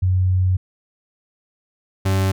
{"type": "tone pair in turn", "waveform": ["sine", "40% pulse"], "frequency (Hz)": [92.4, 95.99], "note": ["F#2", "G2"], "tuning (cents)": [-2, -36], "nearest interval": "minor second", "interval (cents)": 66, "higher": "second", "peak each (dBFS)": [-14, -15], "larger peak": "first", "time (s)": [[0.02, 0.57], [2.05, 2.32]], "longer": "first", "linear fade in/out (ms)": 10, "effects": []}